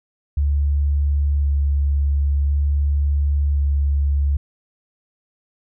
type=tone with vibrato; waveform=sine; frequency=71.3 Hz; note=C#2; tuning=49 cents sharp; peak=-15 dBFS; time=0.37-4.37 s; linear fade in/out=5 ms; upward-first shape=square; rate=0.47 Hz; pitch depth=11 cents each way; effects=none